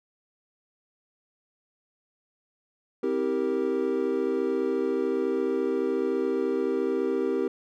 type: chord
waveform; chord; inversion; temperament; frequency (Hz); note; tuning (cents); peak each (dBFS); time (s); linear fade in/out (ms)
triangle; C dominant seventh; none; equal with one note detuned; 261.6 / 322.8 / 392 / 466.2; C4 / E4 / G4 / Bb4; 0 / -36 / 0 / 0; -29 / -30 / -25 / -28; 3.03-7.48; 5
effects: none